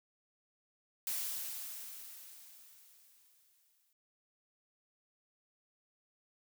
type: noise with exponential decay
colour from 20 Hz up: blue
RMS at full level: -36 dBFS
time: 1.07-3.93 s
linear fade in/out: 1 ms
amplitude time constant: 620 ms
effects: none